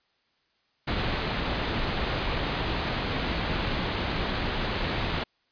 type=low-pass noise; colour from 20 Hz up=pink; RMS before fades=-29 dBFS; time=0.87-5.24 s; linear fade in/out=10 ms; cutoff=4400 Hz; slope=48 dB/octave; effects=white hiss -70 dBFS RMS until 5.51 s + resampled to 11025 Hz